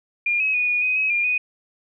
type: tone with pitch steps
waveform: sine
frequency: 2412 / 2556 / 2467 / 2451 / 2505 / 2550 / 2406 / 2485 Hz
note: D7 / D#7 / D#7 / D#7 / D#7 / D#7 / D7 / D#7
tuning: +46 / +46 / -15 / -27 / +11 / +42 / +41 / -3 cents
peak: -18 dBFS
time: 0.26-1.38 s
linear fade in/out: 5 ms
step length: 140 ms
effects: none